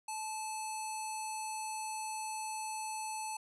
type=tone with low-pass filter; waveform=square; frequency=870 Hz; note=A5; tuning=20 cents flat; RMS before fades=-40 dBFS; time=0.08-3.37 s; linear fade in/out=5 ms; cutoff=8900 Hz; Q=9.5; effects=none